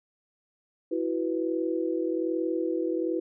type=chord; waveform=sine; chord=E suspended second; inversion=none; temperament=just; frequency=329.6 / 370.8 / 494.4 Hz; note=E4 / F#4 / B4; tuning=0 / +4 / +2 cents; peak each=-28 / -31 / -32 dBFS; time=0.91-3.2 s; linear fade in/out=10 ms; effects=none